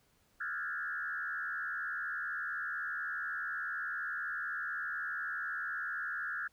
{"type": "tone with frequency modulation", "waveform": "sine", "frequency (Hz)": 1540, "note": "G6", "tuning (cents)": -31, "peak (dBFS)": -35, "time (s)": [0.4, 6.48], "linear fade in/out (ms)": 10, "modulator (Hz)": 75.9, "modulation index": 2.5, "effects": ["pink hiss -71 dBFS RMS until 6.52 s"]}